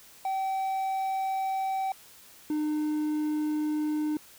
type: tone pair in turn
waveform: triangle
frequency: 769 / 303.6 Hz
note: G5 / D#4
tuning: -33 / -42 cents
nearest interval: octave + major third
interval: 1609 cents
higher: first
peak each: -25 / -24 dBFS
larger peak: second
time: 0.25-1.92 / 2.5-4.17 s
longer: neither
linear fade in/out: 2 ms
effects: white hiss -53 dBFS RMS until 4.38 s